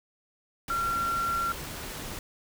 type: tone in noise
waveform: sine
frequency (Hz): 1369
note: F6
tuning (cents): -35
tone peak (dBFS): -26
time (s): 0.7-1.52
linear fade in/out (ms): 2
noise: pink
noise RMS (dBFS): -38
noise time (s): 0.68-2.19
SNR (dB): +9
effects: none